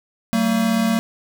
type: tone pair together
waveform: square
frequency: 190.6 / 226.8 Hz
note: G3 / A#3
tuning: -48 / -47 cents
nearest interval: minor third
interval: 301 cents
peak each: -23 / -18 dBFS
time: 0.33-0.99 s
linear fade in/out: 0 ms
effects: 9-bit